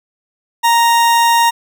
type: tone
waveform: 40% pulse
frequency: 932.3 Hz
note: A#5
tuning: in tune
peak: -8 dBFS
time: 0.63-1.51 s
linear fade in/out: 20 ms
effects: none